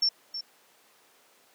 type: tone with echo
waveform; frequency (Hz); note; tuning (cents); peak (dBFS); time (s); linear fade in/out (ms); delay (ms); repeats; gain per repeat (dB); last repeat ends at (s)
sine; 5420; E8; +47; -21; 0.02-0.09; 5; 320; 1; -11; 0.41
effects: pink hiss -60 dBFS RMS until 1.54 s + high-pass 400 Hz 12 dB/octave